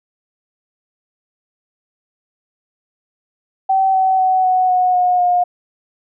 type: tone with pitch steps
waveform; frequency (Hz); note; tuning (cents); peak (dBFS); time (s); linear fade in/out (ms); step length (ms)
sine; 768 / 758.7 / 749.6 / 740.6 / 731.6 / 722.8 / 714.1; G5 / F#5 / F#5 / F#5 / F#5 / F#5 / F5; -36 / +43 / +22 / +1 / -20 / -41 / +38; -11; 3.69-5.44; 10; 250
effects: none